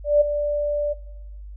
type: tone with ADSR envelope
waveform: sine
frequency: 587.3 Hz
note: D5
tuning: in tune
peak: -10 dBFS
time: 0.04-0.94 s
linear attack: 170 ms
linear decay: 13 ms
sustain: -10 dB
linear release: 20 ms
effects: noise-tail reverb RT60 1.0 s tail -18 dB re dry + added 50 Hz sine -35 dBFS peak until 1.56 s